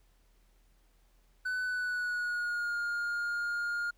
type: tone with pitch glide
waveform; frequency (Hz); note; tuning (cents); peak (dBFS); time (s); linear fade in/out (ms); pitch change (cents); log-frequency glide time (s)
triangle; 1500 to 1416.6; F#6 to F6; +23 to +24; -29; 1.45-3.91; 10; -99; 1.64-2.77
effects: added 40 Hz sine -63 dBFS peak until 3.97 s + pink hiss -72 dBFS RMS until 3.97 s